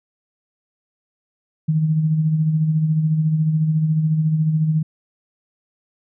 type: tone with tremolo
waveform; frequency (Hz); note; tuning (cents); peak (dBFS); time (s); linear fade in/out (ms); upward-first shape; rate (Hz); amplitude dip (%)
sine; 156.7; D#3; +13; -13; 1.68-4.83; 10; sine; 14; 45
effects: none